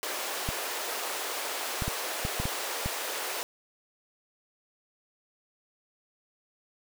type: high-pass noise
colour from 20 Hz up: pink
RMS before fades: -34 dBFS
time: 0.03-3.43 s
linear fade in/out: 0 ms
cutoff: 420 Hz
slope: 24 dB/octave
type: clicks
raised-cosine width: 5 ms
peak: -19 dBFS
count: 7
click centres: 0.489 / 1.822 / 1.88 / 2.251 / 2.4 / 2.455 / 2.86 s
effects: none